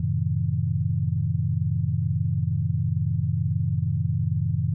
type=chord; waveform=sine; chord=F# diminished seventh; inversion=none; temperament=just; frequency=92.5 / 111 / 133.2 / 159.84 Hz; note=F#2 / A2 / C3 / Eb3; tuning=0 / +16 / +31 / +47 cents; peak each=-27 dBFS; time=0-4.74 s; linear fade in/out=5 ms; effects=none